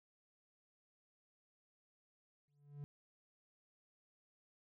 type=tone with exponential growth; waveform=triangle; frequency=144.3 Hz; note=D3; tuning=30 cents flat; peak=-40 dBFS; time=2.48-2.84 s; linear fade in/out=0 ms; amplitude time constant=78 ms; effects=none